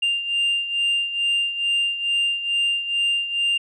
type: beating tone pair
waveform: sine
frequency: 2794 / 2796.3 Hz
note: F7 / F7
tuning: 0 / +2 cents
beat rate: 2.3 Hz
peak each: -19 / -24 dBFS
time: 0.02-3.58 s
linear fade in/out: 10 ms
effects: tanh soft clip ceiling -16 dBFS